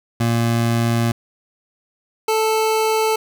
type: tone pair in turn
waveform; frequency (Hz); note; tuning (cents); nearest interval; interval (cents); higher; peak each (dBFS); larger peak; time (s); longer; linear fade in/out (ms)
25% pulse; 116.54 / 439.1; A#2 / A4; 0 / -4; octave + major seventh; 2296; second; -12; neither; 0.2-1.12 / 2.28-3.16; first; 5
effects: none